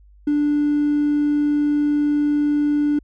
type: tone with hard clipping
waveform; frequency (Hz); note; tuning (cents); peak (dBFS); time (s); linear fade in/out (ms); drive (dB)
triangle; 293.7; D4; 0; -16; 0.27-2.99; 5; 4
effects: added 50 Hz sine -46 dBFS peak until 3.03 s